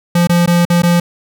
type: tone with dropouts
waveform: square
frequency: 173.3 Hz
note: F3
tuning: 13 cents flat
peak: -9 dBFS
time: 0.15-1 s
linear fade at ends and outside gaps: 5 ms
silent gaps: 0.272-0.294 / 0.461-0.475 / 0.652-0.7 / 0.821-0.833 s
effects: none